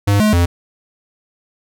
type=tone with pitch steps; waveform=square; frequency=101.2 / 213 / 86.6 Hz; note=G#2 / G#3 / F2; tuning=-44 / +44 / -14 cents; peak=-11 dBFS; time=0.07-0.46 s; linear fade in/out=10 ms; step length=130 ms; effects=none